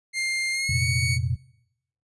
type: tone with pitch glide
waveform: sawtooth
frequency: 2110 to 2233 Hz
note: C7 to C#7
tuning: +14 to +12 cents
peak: -21 dBFS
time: 0.13-1.19 s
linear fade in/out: 50 ms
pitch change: +98 cents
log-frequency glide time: 0.52-0.84 s
type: chord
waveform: sine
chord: F suspended fourth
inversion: none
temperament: equal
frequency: 87.31 / 116.54 / 130.81 Hz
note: F2 / Bb2 / C3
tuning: 0 / 0 / 0 cents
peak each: -27 dBFS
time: 0.69-1.36 s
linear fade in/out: 5 ms
effects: noise-tail reverb RT60 0.8 s tail -21 dB re dry + resampled to 24000 Hz